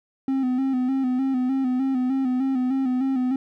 triangle tone with vibrato, 260 Hz, C4, 11 cents flat, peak -18 dBFS, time 0.28-3.36 s, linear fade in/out 2 ms, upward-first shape square, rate 3.3 Hz, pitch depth 50 cents each way, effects none

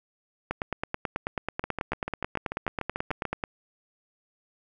two click trains, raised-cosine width 0.5 ms, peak -15 / -13 dBFS, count 12 / 28, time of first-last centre 1.64-3.253 / 0.51-3.438 s, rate 6.82 / 9.22 Hz, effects none

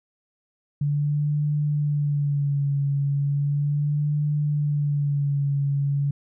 sine tone with vibrato, 144.4 Hz, D3, 29 cents flat, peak -20 dBFS, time 0.81-6.11 s, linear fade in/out 5 ms, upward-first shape sine, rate 0.36 Hz, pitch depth 46 cents each way, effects none

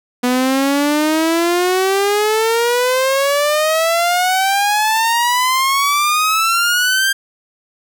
sawtooth exponential sweep, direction up, 245.3 to 1600 Hz, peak -9 dBFS, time 0.23-7.13 s, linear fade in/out 10 ms, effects none

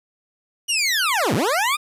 20% pulse linear two-way sweep, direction down then up, 2960 to 92.5 to 1249 Hz, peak -13 dBFS, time 0.68-1.77 s, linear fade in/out 20 ms, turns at 1.34 s, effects resampled to 32000 Hz + 9-bit

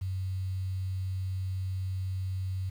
sine tone with quantisation, 94 Hz, F#2, 28 cents sharp, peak -30 dBFS, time 0.01-2.7 s, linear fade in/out 10 ms, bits 9, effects none

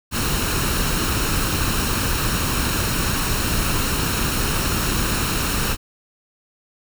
pink noise with comb filter, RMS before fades -21 dBFS, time 0.11-5.77 s, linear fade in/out 50 ms, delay 0.73 ms, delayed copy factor +0.5, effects none

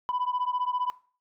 sine beating tone pair, 987.8 / 1002.8 Hz, B5 / B5, 0 / +26 cents, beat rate 15 Hz, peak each -27 / -28 dBFS, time 0.09-0.9 s, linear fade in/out 0 ms, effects noise-tail reverb RT60 0.4 s tail -20 dB re dry + tanh soft clip ceiling -22 dBFS

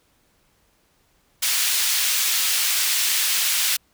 pink high-pass noise, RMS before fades -21 dBFS, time 1.42-3.77 s, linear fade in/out 10 ms, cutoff 2700 Hz, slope 12 dB/octave, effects pink hiss -63 dBFS RMS until 3.93 s

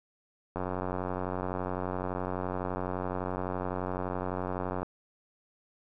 click train, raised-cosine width 1 ms, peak -19 dBFS, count 393, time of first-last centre 0.56-4.83 s, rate 91.8 Hz, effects none

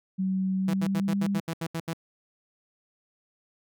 sine tone with pitch glide, 189.3 to 199.17 Hz, F#3 to G3, +40 to +28 cents, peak -24 dBFS, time 0.18-1.4 s, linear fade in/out 20 ms, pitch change +88 cents, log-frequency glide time 0.57-1.17 s
sawtooth tone bursts, 164.6 Hz, E3, 2 cents flat, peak -25 dBFS, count 10, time 0.68-1.934 s, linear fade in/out 5 ms, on 57 ms, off 76 ms
effects none

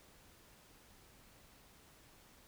silence, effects pink hiss -63 dBFS RMS until 2.47 s

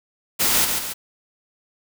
white noise with echo, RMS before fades -19 dBFS, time 0.39-0.66 s, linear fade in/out 20 ms, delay 140 ms, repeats 2, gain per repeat -5 dB, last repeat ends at 0.94 s, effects none

